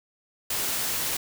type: noise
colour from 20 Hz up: white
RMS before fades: -28 dBFS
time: 0.5-1.17 s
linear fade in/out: 5 ms
effects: none